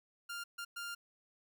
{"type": "tone bursts at uneven times", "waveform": "sawtooth", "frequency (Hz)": 1399, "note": "F6", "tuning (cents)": 3, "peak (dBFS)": -37, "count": 3, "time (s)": [[0.29, 0.44], [0.58, 0.65], [0.76, 0.95]], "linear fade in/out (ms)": 10, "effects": []}